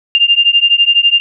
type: beating tone pair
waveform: sine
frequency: 2794 / 2806 Hz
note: F7 / F7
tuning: 0 / +8 cents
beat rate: 12 Hz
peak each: -10 dBFS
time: 0.15-1.2 s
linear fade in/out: 0 ms
effects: none